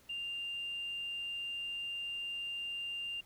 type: tone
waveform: sine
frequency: 2794 Hz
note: F7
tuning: in tune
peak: -36 dBFS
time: 0.09-3.21 s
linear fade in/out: 10 ms
effects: tanh soft clip ceiling -33 dBFS + pink hiss -64 dBFS RMS until 3.25 s